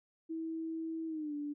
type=tone with pitch glide; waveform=sine; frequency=324.3 to 292.3 Hz; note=E4 to D4; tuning=-28 to -8 cents; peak=-36 dBFS; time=0.29-1.54 s; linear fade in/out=20 ms; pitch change=-180 cents; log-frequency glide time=1.07-1.34 s; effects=none